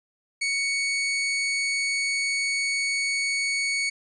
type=tone; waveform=sawtooth; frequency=2227 Hz; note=C#7; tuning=7 cents sharp; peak=-20 dBFS; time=0.41-3.9 s; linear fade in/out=10 ms; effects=resampled to 22050 Hz